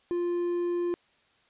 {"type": "tone", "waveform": "triangle", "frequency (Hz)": 349.2, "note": "F4", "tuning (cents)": 0, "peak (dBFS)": -24, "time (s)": [0.11, 0.94], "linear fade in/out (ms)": 0, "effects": ["white hiss -65 dBFS RMS until 1.49 s", "resampled to 8000 Hz"]}